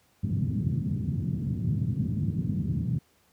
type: band-pass noise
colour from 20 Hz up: pink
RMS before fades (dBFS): -28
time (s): 0.23-2.99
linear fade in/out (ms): 10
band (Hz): 100 to 200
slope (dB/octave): 24
effects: pink hiss -65 dBFS RMS until 3.32 s + high-pass 60 Hz 12 dB/octave